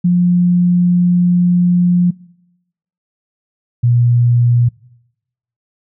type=tone pair in turn; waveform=sine; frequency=177 / 120.39 Hz; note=F3 / B2; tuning=+23 / -44 cents; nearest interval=perfect fifth; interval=667 cents; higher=first; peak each=-8 dBFS; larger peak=neither; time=0.04-2.11 / 3.83-4.69 s; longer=first; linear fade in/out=10 ms; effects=noise-tail reverb RT60 0.9 s tail -23 dB re dry